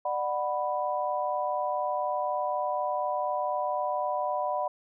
sine chord, B minor, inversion first, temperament equal with one note detuned, 595.9 / 740 / 987.8 Hz, D5 / F#5 / B5, +25 / 0 / 0 cents, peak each -31 dBFS, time 0.05-4.68 s, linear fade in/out 5 ms, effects none

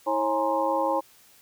sine tone cluster, 324.1 / 543 / 832 / 938 / 1049 Hz, E4 / C#5 / G#5 / A#5 / C6, -29 / -36 / +3 / +11 / +4 cents, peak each -31 / -26 / -28 / -29 / -31 dBFS, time 0.06-1.01 s, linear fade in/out 20 ms, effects white hiss -56 dBFS RMS until 1.41 s

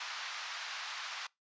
pink band-pass noise, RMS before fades -42 dBFS, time 0-1.27 s, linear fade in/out 5 ms, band 990 to 5600 Hz, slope 24 dB/octave, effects noise-tail reverb RT60 0.2 s tail -24 dB re dry + resampled to 16000 Hz

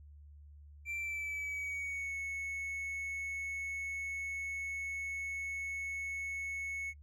triangle tone with pitch glide, 2349 to 2204 Hz, D7 to C#7, 0 to -11 cents, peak -35 dBFS, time 0.85-6.94 s, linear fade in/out 50 ms, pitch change -111 cents, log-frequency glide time 0.97-2.16 s, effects noise-tail reverb RT60 0.1 s tail -26 dB re dry + added 73 Hz sine -52 dBFS peak until 7.02 s

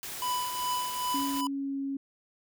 white noise, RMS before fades -39 dBFS, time 0.03-1.41 s, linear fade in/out 0 ms
square tone with tremolo, 994 Hz, B5, 11 cents sharp, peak -28 dBFS, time 0.22-1.47 s, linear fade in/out 2 ms, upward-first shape triangle, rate 2.5 Hz, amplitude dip 60%
sine tone with pitch glide, 277.2 to 274.6 Hz, C#4 to C#4, 0 to -16 cents, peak -30 dBFS, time 1.14-1.97 s, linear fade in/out 5 ms, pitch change -16 cents, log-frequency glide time 1.47-1.79 s
effects none

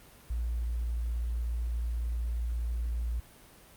sine tone, 58.27 Hz, A#1, in tune, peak -29 dBFS, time 0.3-3.2 s, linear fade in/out 5 ms, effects pink hiss -55 dBFS RMS until 3.76 s + Opus 32 kbps

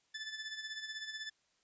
20% pulse tone with tremolo, 1747 Hz, A6, 13 cents flat, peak -34 dBFS, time 0.14-1.3 s, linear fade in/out 10 ms, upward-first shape sine, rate 16 Hz, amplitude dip 60%, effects white hiss -75 dBFS RMS until 1.63 s + resampled to 16000 Hz

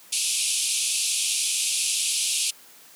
white band-pass noise, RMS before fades -25 dBFS, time 0.12-2.51 s, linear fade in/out 10 ms, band 2400 to 11000 Hz, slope 96 dB/octave, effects white hiss -50 dBFS RMS until 2.95 s + high-pass 150 Hz 12 dB/octave

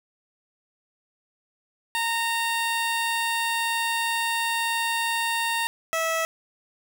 15% pulse tone pair in turn, 921 / 651.2 Hz, A#5 / E5, -21 / -21 cents, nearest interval tritone, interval 600 cents, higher first, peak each -17 dBFS, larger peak neither, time 1.95-5.67 / 5.93-6.25 s, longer first, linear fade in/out 0 ms, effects none

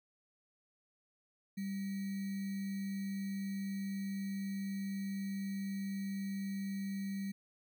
sine tone with sample-and-hold, 196 Hz, G3, in tune, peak -36 dBFS, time 1.57-7.32 s, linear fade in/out 10 ms, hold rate 2100 Hz, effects none

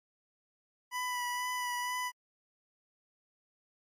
25% pulse tone with vibrato, 987.8 Hz, B5, in tune, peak -29 dBFS, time 0.91-2.12 s, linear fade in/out 50 ms, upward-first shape sine, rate 2.1 Hz, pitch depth 19 cents each way, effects MP3 64 kbps

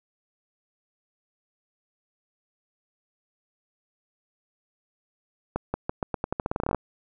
accelerating click train, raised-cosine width 1 ms, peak -12 dBFS, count 18, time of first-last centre 5.56-6.747 s, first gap 180 ms, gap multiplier 0.86, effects none

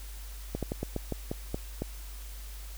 slowing click train, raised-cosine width 2 ms, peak -18 dBFS, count 9, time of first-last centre 0.55-1.82 s, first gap 77 ms, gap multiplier 1.2, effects added 50 Hz sine -40 dBFS peak until 2.77 s + white hiss -50 dBFS RMS until 2.77 s

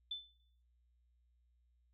sine tone with exponential decay, 3520 Hz, A7, in tune, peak -36 dBFS, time 0.11-0.4 s, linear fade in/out 5 ms, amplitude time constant 63 ms, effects noise-tail reverb RT60 0.6 s tail -18 dB re dry + added 60 Hz sine -70 dBFS peak until 1.93 s

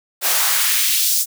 white noise with high-pass filter sweep, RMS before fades -17 dBFS, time 0.21-1.26 s, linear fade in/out 50 ms, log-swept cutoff 490 to 6600 Hz, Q 1.2, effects none

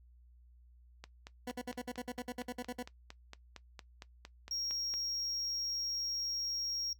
click train, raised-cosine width 0.2 ms, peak -29 dBFS, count 18, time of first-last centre 1.04-4.939 s, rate 4.36 Hz
20% pulse tone bursts, 246.9 Hz, B3, in tune, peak -33 dBFS, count 14, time 1.47-2.828 s, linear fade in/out 5 ms, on 45 ms, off 56 ms
triangle tone, 5588 Hz, F8, in tune, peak -34 dBFS, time 4.51-6.93 s, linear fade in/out 2 ms
effects noise-tail reverb RT60 0.1 s tail -17 dB re dry + added 60 Hz sine -58 dBFS peak until 6.99 s

